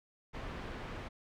pink low-pass noise, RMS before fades -43 dBFS, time 0.33-1.09 s, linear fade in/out 20 ms, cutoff 2400 Hz, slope 12 dB/octave, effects none

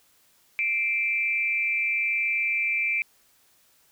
sine tone with amplitude modulation, 2349 Hz, D7, in tune, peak -19 dBFS, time 0.59-3.02 s, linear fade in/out 0 ms, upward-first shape sine, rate 239 Hz, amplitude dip 75%, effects white hiss -62 dBFS RMS until 3.91 s

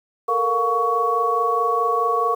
sine tone cluster, 444.7 / 469.4 / 709 / 1120 Hz, A4 / A#4 / F5 / C#6, +18 / +12 / +26 / +18 cents, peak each -27 / -24 / -26 / -19 dBFS, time 0.28-2.35 s, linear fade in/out 10 ms, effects 8-bit

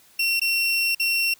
30% pulse tone with dropouts, 2724 Hz, F7, 44 cents flat, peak -17 dBFS, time 0.19-1.34 s, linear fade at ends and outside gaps 5 ms, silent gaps 0.397-0.415 / 0.949-0.997 s, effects white hiss -55 dBFS RMS until 1.39 s

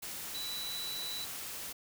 sine tone in noise, 3951 Hz, B7, in tune, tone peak -38 dBFS, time 0.34-1.25 s, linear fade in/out 10 ms, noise white, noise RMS -42 dBFS, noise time 0.02-1.73 s, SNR +1 dB, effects none

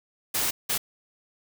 white noise bursts at uneven times, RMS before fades -26 dBFS, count 2, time 0.34-0.51 / 0.69-0.78 s, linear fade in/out 10 ms, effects none

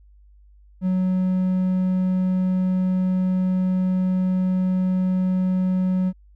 triangle tone, 185 Hz, F#3, in tune, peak -16 dBFS, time 0.81-6.13 s, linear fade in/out 50 ms, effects added 50 Hz sine -48 dBFS peak until 6.35 s

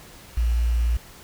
sine tone with quantisation, 58.27 Hz, A#1, in tune, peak -18 dBFS, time 0.37-0.97 s, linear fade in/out 5 ms, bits 7, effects pink hiss -46 dBFS RMS until 1.23 s

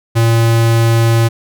square tone, 114.9 Hz, A#2, 25 cents flat, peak -9 dBFS, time 0.15-1.29 s, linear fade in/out 20 ms, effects none

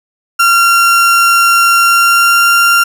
35% pulse tone with pitch glide, 1377 to 1385.8 Hz, F6 to F6, -25 to -14 cents, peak -4 dBFS, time 0.39-2.84 s, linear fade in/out 10 ms, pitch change +11 cents, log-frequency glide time 1.79-2.48 s, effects none

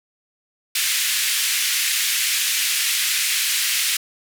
pink band-pass noise, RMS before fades -21 dBFS, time 0.75-3.97 s, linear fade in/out 5 ms, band 2000 to 15000 Hz, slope 24 dB/octave, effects none

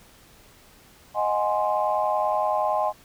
sine chord, Ab dominant seventh, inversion second, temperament equal, 622.3 / 740 / 830.6 / 1046.5 Hz, Eb5 / Gb5 / Ab5 / C6, 0 / 0 / 0 / 0 cents, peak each -25 / -28 / -25 / -27 dBFS, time 1.14-2.93 s, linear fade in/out 50 ms, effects tanh soft clip ceiling -10 dBFS + pink hiss -53 dBFS RMS until 3.04 s

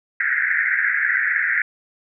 pink band-pass noise, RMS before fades -20 dBFS, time 0.2-1.62 s, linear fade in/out 2 ms, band 1500 to 2100 Hz, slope 96 dB/octave, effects none

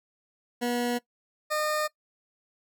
20% pulse tone pair in turn, 241.9 / 609.5 Hz, B3 / D#5, -36 / -36 cents, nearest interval octave + major third, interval 1600 cents, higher second, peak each -21 dBFS, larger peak neither, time 0.61-0.99 / 1.5-1.88 s, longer neither, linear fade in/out 20 ms, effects noise-tail reverb RT60 0.1 s tail -20 dB re dry

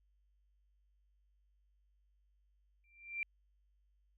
sine tone with exponential growth, 2362 Hz, D7, 9 cents sharp, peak -33 dBFS, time 2.84-3.23 s, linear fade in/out 1 ms, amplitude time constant 83 ms, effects added 50 Hz sine -70 dBFS peak until 4.17 s

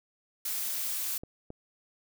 blue noise, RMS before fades -33 dBFS, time 0.45-1.18 s, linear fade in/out 5 ms
clicks, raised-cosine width 2 ms, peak -28 dBFS, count 2, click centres 1.235 / 1.504 s
effects none

